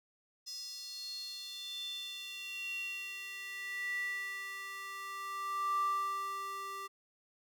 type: tone with high-pass filter sweep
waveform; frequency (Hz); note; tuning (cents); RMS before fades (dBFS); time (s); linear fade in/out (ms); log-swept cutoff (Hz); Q
square; 392; G4; 0; -40; 0.46-6.88; 20; 5200 to 870; 9.1
effects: none